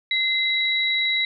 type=tone pair together; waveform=sine; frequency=2067 / 3894 Hz; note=C7 / B7; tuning=-22 / -25 cents; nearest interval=major seventh; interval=1097 cents; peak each=-22 dBFS; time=0.11-1.25 s; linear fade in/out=2 ms; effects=none